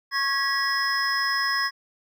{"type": "tone cluster", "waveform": "triangle", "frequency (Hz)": [1097, 1657, 1935, 5120], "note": ["C#6", "G#6", "B6", "D#8"], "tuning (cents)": [-18, -4, -36, 49], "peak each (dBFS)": -26, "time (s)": [0.11, 1.71], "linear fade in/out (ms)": 50, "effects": []}